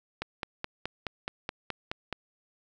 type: click train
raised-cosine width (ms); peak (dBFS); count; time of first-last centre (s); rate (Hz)
0.3; -16; 10; 0.22-2.127; 4.72
effects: none